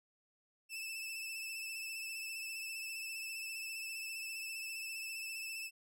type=tone with vibrato; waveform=sawtooth; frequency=2637 Hz; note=E7; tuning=in tune; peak=-38 dBFS; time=0.69-5.71 s; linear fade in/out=50 ms; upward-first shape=sine; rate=15 Hz; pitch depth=32 cents each way; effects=none